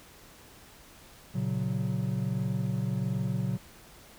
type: chord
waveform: triangle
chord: F# major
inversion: first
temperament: equal with one note detuned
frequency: 117.22 / 138.59 / 185 Hz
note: A#2 / C#3 / F#3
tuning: +10 / 0 / 0 cents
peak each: -30 dBFS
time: 1.34-3.58 s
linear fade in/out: 20 ms
effects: pink hiss -53 dBFS RMS until 4.18 s